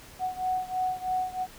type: beating tone pair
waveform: sine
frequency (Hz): 740 / 743.1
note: F#5 / F#5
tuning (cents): 0 / +7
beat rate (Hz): 3.1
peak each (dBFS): -29 / -31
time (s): 0.19-1.47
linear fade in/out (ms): 50
effects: pink hiss -49 dBFS RMS until 1.58 s